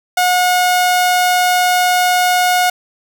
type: tone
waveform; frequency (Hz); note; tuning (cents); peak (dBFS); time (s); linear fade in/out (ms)
sawtooth; 724; F#5; -38; -7; 0.17-2.7; 5
effects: none